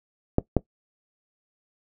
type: clicks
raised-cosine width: 2 ms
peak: -5 dBFS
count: 2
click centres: 0.384 / 0.567 s
effects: noise-tail reverb RT60 0.1 s tail -19 dB re dry